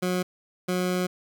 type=tone pair in turn; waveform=20% pulse; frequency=181.5 / 181.5 Hz; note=F#3 / F#3; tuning=-33 / -33 cents; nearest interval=unison; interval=0 cents; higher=neither; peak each=-19 dBFS; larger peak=neither; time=0.02-0.23 / 0.68-1.07 s; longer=second; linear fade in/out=10 ms; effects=none